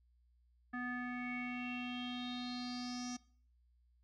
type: tone with low-pass filter sweep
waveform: square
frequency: 246.9 Hz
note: B3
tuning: in tune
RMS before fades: -42 dBFS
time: 0.73-3.17 s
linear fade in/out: 10 ms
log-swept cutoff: 1600 to 5900 Hz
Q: 7.7
effects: noise-tail reverb RT60 0.5 s tail -21 dB re dry + added 60 Hz sine -68 dBFS peak until 4.03 s